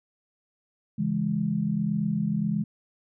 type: chord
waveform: sine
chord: C# minor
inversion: none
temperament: just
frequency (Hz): 138.59 / 166.31 / 207.9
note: C#3 / E3 / G#3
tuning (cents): 0 / +16 / +2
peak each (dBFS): -32 / -28 / -26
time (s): 0.98-2.64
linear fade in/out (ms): 10
effects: none